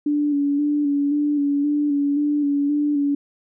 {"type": "tone with vibrato", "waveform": "sine", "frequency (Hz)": 289.2, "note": "D4", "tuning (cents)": -27, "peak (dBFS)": -17, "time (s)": [0.06, 3.15], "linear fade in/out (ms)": 5, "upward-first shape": "square", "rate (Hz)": 1.9, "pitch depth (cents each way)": 27, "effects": []}